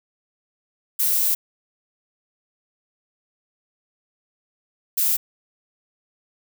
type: noise bursts at uneven times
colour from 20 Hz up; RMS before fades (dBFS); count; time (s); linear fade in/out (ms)
violet; -20; 2; 0.99-1.35 / 4.97-5.17; 10
effects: none